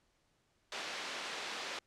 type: band-pass noise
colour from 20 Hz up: white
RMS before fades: -42 dBFS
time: 0.72-1.79 s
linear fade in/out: 2 ms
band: 310 to 3800 Hz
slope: 12 dB/octave
effects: pink hiss -75 dBFS RMS until 1.86 s + low-pass 8000 Hz 12 dB/octave